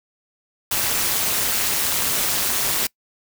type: noise with amplitude modulation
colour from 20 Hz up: white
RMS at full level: -18 dBFS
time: 0.71-2.87 s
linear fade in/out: 5 ms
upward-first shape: sine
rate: 212 Hz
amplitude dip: 75%
effects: noise-tail reverb RT60 0.1 s tail -24 dB re dry